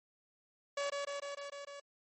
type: tone with echo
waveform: sawtooth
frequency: 567 Hz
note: C#5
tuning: 39 cents sharp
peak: -30 dBFS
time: 0.77-0.9 s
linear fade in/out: 5 ms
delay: 150 ms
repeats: 6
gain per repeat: -2 dB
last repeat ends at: 1.8 s
effects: MP3 32 kbps